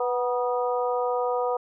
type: harmonic tone with a mistuned harmonic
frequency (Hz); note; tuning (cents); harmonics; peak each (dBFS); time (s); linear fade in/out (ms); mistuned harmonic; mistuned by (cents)
246.9; B3; 0; 2 / 3 / 4 / 5; -25 / -29 / -31 / -33; 0-1.57; 5; 4; -40
effects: none